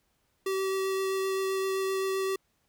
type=tone with vibrato; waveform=square; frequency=384 Hz; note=G4; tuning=36 cents flat; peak=-28 dBFS; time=0.46-2.36 s; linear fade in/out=5 ms; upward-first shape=triangle; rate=7.7 Hz; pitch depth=10 cents each way; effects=pink hiss -73 dBFS RMS until 2.68 s